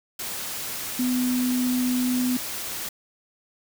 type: tone in noise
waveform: sine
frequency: 250.5 Hz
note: B3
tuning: 25 cents sharp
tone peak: -21 dBFS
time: 0.99-2.37 s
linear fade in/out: 5 ms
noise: white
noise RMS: -32 dBFS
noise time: 0.19-2.89 s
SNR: +8 dB
effects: none